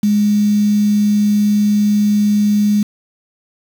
sine tone with quantisation, 207.7 Hz, G#3, in tune, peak -10 dBFS, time 0.03-2.83 s, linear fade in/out 5 ms, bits 5, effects none

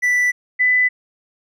triangle / sine tone pair in turn, 1975.5 / 1998.5 Hz, B6 / B6, 0 / +20 cents, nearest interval unison, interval 20 cents, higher second, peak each -12 dBFS, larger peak neither, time 0.02-0.32 / 0.59-0.89 s, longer neither, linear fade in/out 20 ms, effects none

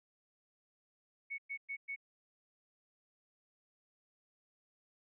sine tone bursts, 2217 Hz, C#7, in tune, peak -38 dBFS, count 4, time 1.3-1.962 s, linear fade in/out 20 ms, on 83 ms, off 110 ms, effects none

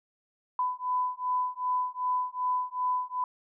sine beating tone pair, 1000 / 1002.6 Hz, B5 / B5, +21 / +26 cents, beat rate 2.6 Hz, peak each -30 dBFS, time 0.59-3.24 s, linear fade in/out 2 ms, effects none

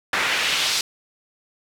pink noise with band-pass filter sweep, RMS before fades -22 dBFS, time 0.13-0.81 s, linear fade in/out 2 ms, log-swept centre 1700 to 4700 Hz, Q 1.3, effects none

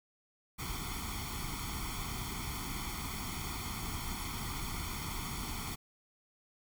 pink noise with comb filter, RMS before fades -39 dBFS, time 0.58-5.76 s, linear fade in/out 20 ms, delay 0.9 ms, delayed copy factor +0.9, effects none

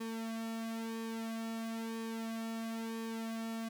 sawtooth tone with flanger, 225.9 Hz, A3, 46 cents sharp, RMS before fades -40 dBFS, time 0-3.69 s, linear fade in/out 10 ms, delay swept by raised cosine 1.4 to 2.5 ms, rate 1 Hz, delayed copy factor -0.75, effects none

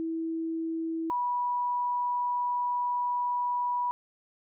sine tone pair in turn, 326.1 / 977.2 Hz, E4 / B5, -19 / -19 cents, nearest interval octave + perfect fifth, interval 1900 cents, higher second, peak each -29 / -26 dBFS, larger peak second, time 0-1.1 / 1.1-3.91 s, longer second, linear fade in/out 0 ms, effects none

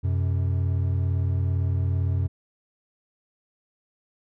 triangle tone pair together, 91.1 / 128.83 Hz, F#2 / C3, -26 / -26 cents, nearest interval tritone, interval 600 cents, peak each -20 / -26 dBFS, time 0.03-2.28 s, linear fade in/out 20 ms, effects none

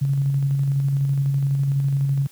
sine tone with tremolo, 138.59 Hz, C#3, in tune, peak -16 dBFS, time 0.01-2.27 s, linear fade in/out 10 ms, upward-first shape square, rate 12 Hz, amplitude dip 25%, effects white hiss -51 dBFS RMS until 2.31 s + high-pass 80 Hz 12 dB/octave

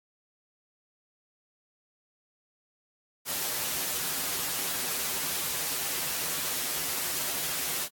white noise with comb filter, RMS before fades -31 dBFS, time 3.25-7.89 s, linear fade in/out 50 ms, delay 9.3 ms, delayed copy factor -0.7, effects high-pass 80 Hz 12 dB/octave + AAC 64 kbps

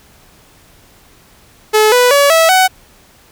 sawtooth tone with pitch steps, 430 / 493.9 / 567.4 / 651.8 / 748.7 Hz, A4 / B4 / C#5 / E5 / F#5, -40 / 0 / +40 / -20 / +20 cents, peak -3 dBFS, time 1.73-2.68 s, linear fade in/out 20 ms, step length 190 ms, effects pink hiss -46 dBFS RMS until 3.31 s

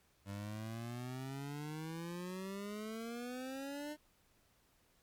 25% pulse exponential sweep, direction up, 98 to 303.8 Hz, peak -38 dBFS, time 0.25-3.97 s, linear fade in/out 50 ms, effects pink hiss -72 dBFS RMS until 5.02 s + MP3 96 kbps

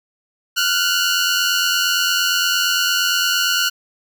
15% pulse tone pair together, 1401 / 1489.7 Hz, F6 / F#6, +5 / +11 cents, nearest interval minor second, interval 106 cents, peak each -12 dBFS, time 0.56-3.7 s, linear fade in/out 20 ms, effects none

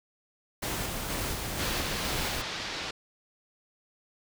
pink noise with tremolo, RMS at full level -32 dBFS, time 0.62-2.42 s, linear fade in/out 10 ms, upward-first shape square, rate 2.1 Hz, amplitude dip 25%
white low-pass noise, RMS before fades -36 dBFS, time 1.59-2.91 s, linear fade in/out 5 ms, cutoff 4900 Hz, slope 24 dB/octave
effects none

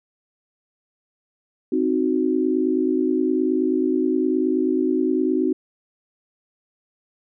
sine chord, C diminished, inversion none, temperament equal, 261.6 / 311.1 / 370 Hz, C4 / Eb4 / Gb4, 0 / 0 / 0 cents, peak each -22 dBFS, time 1.72-5.53 s, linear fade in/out 5 ms, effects none

